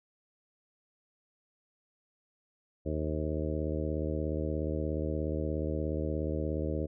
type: harmonic tone with a mistuned harmonic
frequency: 76.9 Hz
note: D#2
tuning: 20 cents flat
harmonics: 1 / 2 / 3 / 4 / 5 / 6 / 7 / 8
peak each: -34 / -38 / -41 / -37 / -40 / -40 / -39 / -46 dBFS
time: 2.85-6.87 s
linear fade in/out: 20 ms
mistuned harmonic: 8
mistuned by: +55 cents
effects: none